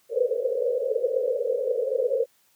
white band-pass noise, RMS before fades -25 dBFS, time 0.09-2.26 s, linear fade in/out 50 ms, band 460 to 530 Hz, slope 96 dB/octave, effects white hiss -64 dBFS RMS until 2.55 s + high-pass 80 Hz 12 dB/octave

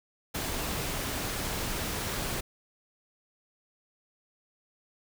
pink noise, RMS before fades -33 dBFS, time 0.34-2.41 s, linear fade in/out 10 ms, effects none

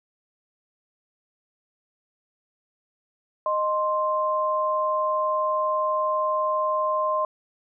sine tone pair together, 617.8 / 1050 Hz, D#5 / C6, -12 / +6 cents, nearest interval major sixth, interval 918 cents, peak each -25 / -23 dBFS, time 3.46-7.25 s, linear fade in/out 2 ms, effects none

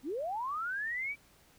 sine linear sweep, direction up, 238.1 to 2346 Hz, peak -33 dBFS, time 0.03-1.16 s, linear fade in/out 50 ms, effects pink hiss -63 dBFS RMS until 1.58 s

